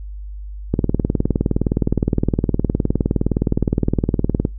click train, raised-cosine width 3 ms, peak -3 dBFS, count 73, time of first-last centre 0.74-4.451 s, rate 19.4 Hz, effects noise-tail reverb RT60 0.2 s tail -25 dB re dry + added 50 Hz sine -28 dBFS peak until 4.58 s

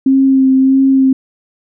sine tone with vibrato, 266.2 Hz, C4, 30 cents sharp, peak -6 dBFS, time 0.06-1.13 s, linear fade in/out 5 ms, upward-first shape sine, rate 1.6 Hz, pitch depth 18 cents each way, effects none

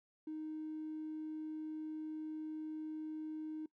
triangle tone, 311.1 Hz, D#4, in tune, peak -37 dBFS, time 0.27-3.66 s, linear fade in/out 5 ms, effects noise-tail reverb RT60 0.1 s tail -24 dB re dry + tanh soft clip ceiling -38 dBFS

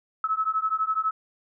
sine beating tone pair, 1291 / 1303 Hz, E6 / E6, -37 / -20 cents, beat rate 12 Hz, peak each -26 dBFS, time 0.24-1.11 s, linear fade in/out 2 ms, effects none

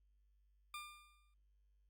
20% pulse tone with exponential decay, 1198 Hz, D6, 34 cents sharp, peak -39 dBFS, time 0.74-1.34 s, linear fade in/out 2 ms, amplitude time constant 130 ms, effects added 50 Hz sine -70 dBFS peak until 1.89 s + Opus 48 kbps

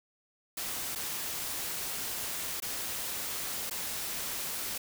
white noise with dropouts, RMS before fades -36 dBFS, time 0.57-4.78 s, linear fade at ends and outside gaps 5 ms, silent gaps 0.951-0.957 / 2.602-2.622 / 3.698-3.709 s, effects none

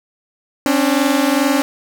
sawtooth tone pair together, 267.6 / 290 Hz, C4 / D4, +39 / -22 cents, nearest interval minor second, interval 139 cents, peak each -12 / -12 dBFS, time 0.66-1.62 s, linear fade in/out 0 ms, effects none

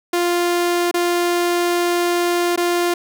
sawtooth tone with dropouts, 349.2 Hz, F4, in tune, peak -12 dBFS, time 0.13-2.94 s, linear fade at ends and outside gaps 5 ms, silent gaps 0.913-0.941 / 2.561-2.575 s, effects none

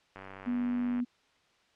click train, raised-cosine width 0.5 ms, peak -30 dBFS, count 82, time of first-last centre 0.16-1.001 s, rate 96.3 Hz
sine tone, 244.3 Hz, B3, 19 cents flat, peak -28 dBFS, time 0.46-1.05 s, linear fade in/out 20 ms
effects white hiss -67 dBFS RMS until 1.75 s + low-pass 4000 Hz 12 dB/octave

